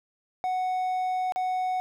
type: tone with dropouts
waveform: triangle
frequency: 740 Hz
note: F#5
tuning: in tune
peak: -23 dBFS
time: 0.44-1.8 s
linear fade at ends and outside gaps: 0 ms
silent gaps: 1.322-1.36 s
effects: none